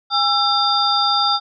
sine tone cluster, 815 / 1339 / 3616 / 4783 Hz, G#5 / E6 / A7 / D8, -33 / +27 / +47 / +31 cents, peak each -20 dBFS, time 0.1-1.4 s, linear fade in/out 50 ms, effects none

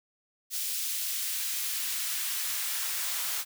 white noise with high-pass filter sweep, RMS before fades -32 dBFS, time 0.5-3.45 s, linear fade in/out 50 ms, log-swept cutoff 3300 to 900 Hz, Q 0.71, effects none

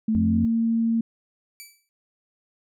sine tone with pitch glide, 220 to 228.2 Hz, A3 to A#3, 0 to -37 cents, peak -19 dBFS, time 0.08-1.01 s, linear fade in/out 5 ms, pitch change +63 cents, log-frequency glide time 0.27-0.41 s
harmonic tone, 88.5 Hz, F2, 23 cents sharp, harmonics 1 / 2 / 3, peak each -25 / -28 / -30 dBFS, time 0.15-0.45 s, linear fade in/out 0 ms
10% pulse tone with exponential decay, 2311 Hz, D7, 28 cents flat, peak -28 dBFS, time 1.6-1.89 s, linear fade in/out 0 ms, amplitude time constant 61 ms
effects none

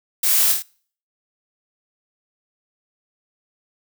blue noise with echo, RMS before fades -19 dBFS, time 0.23-0.52 s, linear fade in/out 5 ms, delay 26 ms, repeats 4, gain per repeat -3 dB, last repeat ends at 0.624 s, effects noise-tail reverb RT60 0.5 s tail -25 dB re dry

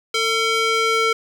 square tone with band-pass filter sweep, 450 Hz, A4, 39 cents sharp, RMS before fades -19 dBFS, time 0.14-1.13 s, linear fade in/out 5 ms, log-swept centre 3300 to 2000 Hz, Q 0.96, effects 7-bit

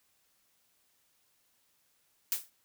blue noise with exponential decay, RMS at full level -27 dBFS, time 2.32-2.5 s, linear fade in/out 1 ms, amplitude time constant 37 ms, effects white hiss -72 dBFS RMS until 2.64 s

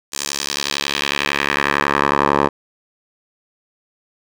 10% pulse tone with band-pass filter sweep, 71 Hz, C#2, 42 cents sharp, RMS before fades -19 dBFS, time 0.12-2.49 s, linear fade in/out 20 ms, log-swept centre 7300 to 810 Hz, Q 1.4, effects none

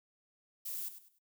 violet noise with echo, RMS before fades -40 dBFS, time 0.65-0.89 s, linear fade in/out 10 ms, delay 100 ms, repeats 3, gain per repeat -11 dB, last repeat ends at 1.19 s, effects noise-tail reverb RT60 0.1 s tail -23 dB re dry

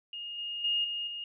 sine tone with level steps, 2846 Hz, F7, 32 cents sharp, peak -37 / -34 / -26 / -32 / -36 dBFS, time 0.13-1.24 s, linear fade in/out 2 ms, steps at 0.38 / 0.64 / 0.84 / 1.07 s, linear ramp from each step 5 ms, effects none

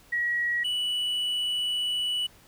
sine / triangle tone pair in turn, 1912 / 2955 Hz, A#6 / F#7, +43 / -3 cents, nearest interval minor sixth, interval 754 cents, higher second, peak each -24 dBFS, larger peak neither, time 0.12-0.64 / 0.64-2.27 s, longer second, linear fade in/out 10 ms, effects pink hiss -56 dBFS RMS until 2.47 s

